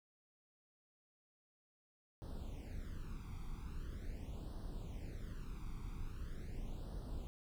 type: noise with flanger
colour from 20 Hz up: brown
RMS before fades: -45 dBFS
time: 2.22-7.27 s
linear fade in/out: 0 ms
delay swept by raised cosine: 0.21 to 0.87 ms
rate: 0.42 Hz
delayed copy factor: +0.95
effects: none